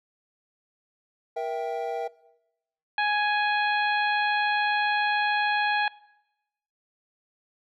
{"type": "chord", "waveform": "triangle", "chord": "E diminished", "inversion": "second", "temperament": "equal with one note detuned", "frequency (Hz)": [473.2, 659.3, 784], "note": ["Bb4", "E5", "G5"], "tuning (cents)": [26, 0, 0], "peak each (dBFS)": -30, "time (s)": [1.36, 2.08], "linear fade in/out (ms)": 10}
{"type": "harmonic tone", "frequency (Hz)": 833, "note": "G#5", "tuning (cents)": 5, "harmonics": [1, 2, 3, 4, 5], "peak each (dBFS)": [-25, -26, -31, -36, -38], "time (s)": [2.98, 5.88], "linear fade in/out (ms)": 2}
{"effects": ["noise-tail reverb RT60 0.9 s tail -21 dB re dry"]}